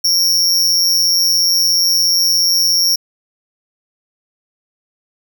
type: tone with amplitude modulation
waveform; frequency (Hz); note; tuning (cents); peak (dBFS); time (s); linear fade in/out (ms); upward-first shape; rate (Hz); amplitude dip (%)
45% pulse; 5520; F8; -21; -7; 0.04-2.96; 10; sine; 177; 95
effects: none